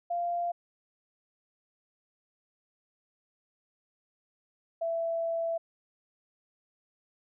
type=tone pair in turn; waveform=sine; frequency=694 / 665.1 Hz; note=F5 / E5; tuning=-11 / +15 cents; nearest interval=minor second; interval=74 cents; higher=first; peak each=-28 dBFS; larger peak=neither; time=0.1-0.52 / 4.81-5.58 s; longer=second; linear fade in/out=10 ms; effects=none